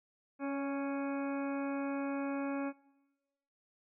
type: harmonic tone with a mistuned harmonic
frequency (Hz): 277.2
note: C#4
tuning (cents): 0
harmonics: 1 / 2 / 3 / 4 / 5 / 6 / 8 / 9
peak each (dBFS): -35 / -41 / -45 / -47 / -49 / -51 / -53 / -54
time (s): 0.39-2.73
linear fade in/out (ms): 50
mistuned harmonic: 2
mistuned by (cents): +17
effects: noise-tail reverb RT60 1.0 s tail -21 dB re dry